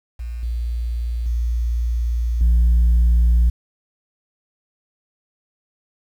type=tone with level steps; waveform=sine; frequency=58.6 Hz; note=A#1; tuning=10 cents sharp; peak=-25 / -20 / -17 / -9 dBFS; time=0.19-3.5 s; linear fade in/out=10 ms; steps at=0.43 / 1.26 / 2.41 s; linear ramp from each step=2 ms; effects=tanh soft clip ceiling -10 dBFS + 8-bit